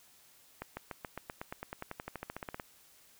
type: accelerating click train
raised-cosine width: 0.5 ms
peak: -24 dBFS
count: 22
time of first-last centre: 0.62-2.598 s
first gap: 150 ms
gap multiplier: 0.95
effects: white hiss -62 dBFS RMS until 3.19 s